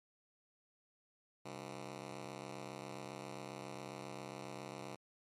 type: ring-modulated tone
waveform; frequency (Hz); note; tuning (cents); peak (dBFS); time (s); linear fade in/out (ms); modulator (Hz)
10% pulse; 164.81; E3; 0; -34; 1.45-4.96; 10; 33.7
effects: low-pass 10000 Hz 12 dB/octave + MP3 64 kbps

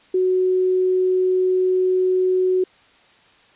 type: tone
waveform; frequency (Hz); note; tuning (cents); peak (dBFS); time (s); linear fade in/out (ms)
sine; 370; F#4; 0; -15; 0.14-2.64; 5
effects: white hiss -53 dBFS RMS until 3.55 s + resampled to 8000 Hz

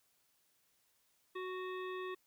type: harmonic tone with a mistuned harmonic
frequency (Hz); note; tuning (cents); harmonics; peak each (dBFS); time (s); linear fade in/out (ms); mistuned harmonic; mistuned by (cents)
370; F#4; 0; 1 / 3 / 5 / 7 / 9 / 10; -41 / -46 / -50 / -54 / -60 / -59; 1.35-2.15; 10; 9; +19
effects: white hiss -75 dBFS RMS until 2.26 s

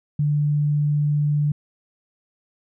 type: tone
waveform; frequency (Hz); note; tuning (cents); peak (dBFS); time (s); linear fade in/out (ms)
sine; 147.5; D3; +8; -17; 0.19-1.52; 5
effects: none

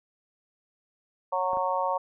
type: harmonic tone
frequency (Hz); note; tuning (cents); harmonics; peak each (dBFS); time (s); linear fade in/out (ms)
184; F#3; -9; 3 / 4 / 5 / 6; -30 / -32 / -28 / -31; 1.32-1.98; 10
type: clicks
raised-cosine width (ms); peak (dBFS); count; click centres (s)
1; -26; 2; 1.533 / 1.571
effects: none

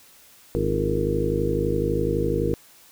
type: harmonic tone with a mistuned harmonic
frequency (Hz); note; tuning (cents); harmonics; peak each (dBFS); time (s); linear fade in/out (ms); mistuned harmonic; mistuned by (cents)
51.91; G#1; 0; 1 / 2 / 3 / 4 / 5 / 6 / 7 / 8 / 9; -29 / -30 / -29 / -37 / -31 / -33 / -28 / -29 / -26; 0.55-2.54; 0; 7; -84
effects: white hiss -52 dBFS RMS until 2.91 s

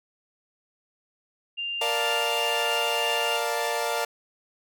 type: tone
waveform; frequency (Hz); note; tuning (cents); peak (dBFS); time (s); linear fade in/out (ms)
sine; 2794; F7; 0; -28; 1.57-3.38; 20
type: chord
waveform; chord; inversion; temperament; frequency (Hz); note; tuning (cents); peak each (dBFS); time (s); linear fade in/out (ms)
sawtooth; Bb major seventh; none; equal; 466.2 / 587.3 / 698.5 / 880; Bb4 / D5 / F5 / A5; 0 / 0 / 0 / 0; -27; 1.81-4.05; 5
effects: none

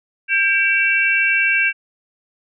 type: tone cluster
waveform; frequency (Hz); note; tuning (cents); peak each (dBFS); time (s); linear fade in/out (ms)
sine; 1592 / 2307 / 2704; G6 / D7 / E7; +26 / -31 / +43; -18; 0.28-1.73; 50
effects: none

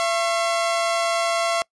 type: tone pair together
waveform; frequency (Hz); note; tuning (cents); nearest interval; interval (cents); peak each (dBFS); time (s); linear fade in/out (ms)
sawtooth; 676 / 1087.7; E5 / C#6; +43 / -33; minor sixth; 824; -17 / -23; 0-1.62; 0
effects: noise-tail reverb RT60 0.1 s tail -24 dB re dry + resampled to 22050 Hz

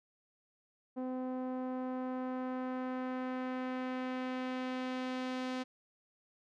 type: tone with low-pass filter sweep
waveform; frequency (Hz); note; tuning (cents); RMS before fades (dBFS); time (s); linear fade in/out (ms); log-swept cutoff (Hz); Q
sawtooth; 255.9; C4; -38; -38; 0.96-5.64; 20; 690 to 4600; 0.93
effects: none

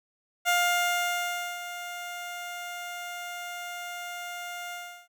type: tone with ADSR envelope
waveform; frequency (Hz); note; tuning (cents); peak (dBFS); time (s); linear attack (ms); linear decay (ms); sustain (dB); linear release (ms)
15% pulse; 705; F5; +16; -15; 0.45-5.08; 35; 1100; -14; 350
effects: none

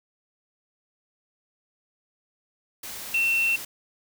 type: tone in noise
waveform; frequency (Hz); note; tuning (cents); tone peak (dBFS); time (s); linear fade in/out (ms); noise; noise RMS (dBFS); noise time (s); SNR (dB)
sine; 2700; E7; +41; -20; 3.14-3.56; 5; white; -37; 2.83-3.65; +14
effects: none

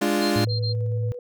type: chord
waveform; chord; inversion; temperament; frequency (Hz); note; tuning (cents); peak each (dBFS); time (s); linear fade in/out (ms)
30% pulse; D diminished; second; equal; 207.7 / 293.7 / 349.2; Ab3 / D4 / F4; 0 / 0 / 0; -22; 0.01-0.45; 10
type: tone bursts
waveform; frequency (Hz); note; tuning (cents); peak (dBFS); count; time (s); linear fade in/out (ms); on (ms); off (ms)
sine; 4186; C8; 0; -28; 4; 0.21-0.734; 20; 110; 28
type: tone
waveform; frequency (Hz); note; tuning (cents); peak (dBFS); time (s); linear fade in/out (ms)
sine; 110; A2; 0; -22; 0.36-1.12; 0
type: tone with tremolo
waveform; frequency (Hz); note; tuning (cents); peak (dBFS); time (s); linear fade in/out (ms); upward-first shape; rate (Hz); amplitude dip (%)
sine; 490.4; B4; -12; -32; 0.47-1.19; 2; square; 8.9; 30
effects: none

